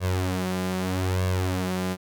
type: tone with flanger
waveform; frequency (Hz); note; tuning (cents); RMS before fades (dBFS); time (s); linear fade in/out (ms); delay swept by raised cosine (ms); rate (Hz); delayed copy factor
sawtooth; 92.5; F#2; 0; -26; 0-1.97; 50; 1.8 to 5.9; 0.8; +0.7
effects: none